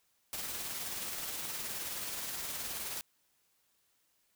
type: noise with tremolo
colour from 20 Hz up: white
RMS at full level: -38 dBFS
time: 0.33-3.01 s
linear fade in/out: 0 ms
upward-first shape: triangle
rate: 19 Hz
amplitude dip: 35%
effects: white hiss -74 dBFS RMS until 4.35 s